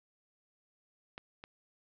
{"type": "clicks", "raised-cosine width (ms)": 0.3, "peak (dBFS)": [-27, -30], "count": 2, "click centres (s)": [1.179, 1.439], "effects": ["low-pass 5000 Hz 12 dB/octave"]}